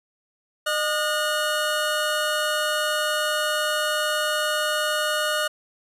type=tone pair together; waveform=25% pulse; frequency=609 / 1448.5 Hz; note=D#5 / F#6; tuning=-37 / -37 cents; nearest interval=octave + minor third; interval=1500 cents; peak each=-21 dBFS; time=0.66-5.48 s; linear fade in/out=10 ms; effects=resampled to 32000 Hz